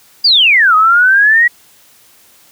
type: exponential two-way sweep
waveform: sine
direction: down then up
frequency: 4929 to 1244.5 to 1939 Hz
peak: -5 dBFS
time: 0.24-1.48 s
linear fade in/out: 10 ms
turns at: 0.75 s
effects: white hiss -46 dBFS RMS until 2.51 s + high-pass 60 Hz 12 dB/octave